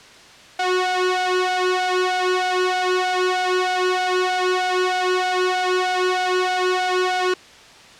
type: tone with flanger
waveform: sawtooth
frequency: 366.7 Hz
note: F#4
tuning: 15 cents flat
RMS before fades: -20 dBFS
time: 0.59-7.34 s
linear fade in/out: 5 ms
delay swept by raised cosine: 1.3 to 2.04 ms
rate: 3.2 Hz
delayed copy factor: +0.8
effects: white hiss -44 dBFS RMS until 7.99 s + low-pass 5000 Hz 12 dB/octave